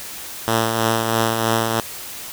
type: tone with tremolo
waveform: 5% pulse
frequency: 113.1 Hz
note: A2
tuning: 48 cents sharp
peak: -4 dBFS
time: 0.48-1.8 s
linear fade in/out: 0 ms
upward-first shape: triangle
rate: 3.1 Hz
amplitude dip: 45%
effects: white hiss -33 dBFS RMS until 2.32 s